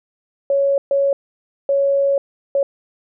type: tone bursts at uneven times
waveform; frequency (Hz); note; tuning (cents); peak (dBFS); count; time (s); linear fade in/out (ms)
sine; 556; C#5; +5; -13; 4; 0.5-0.78 / 0.91-1.13 / 1.69-2.18 / 2.55-2.63; 2
effects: none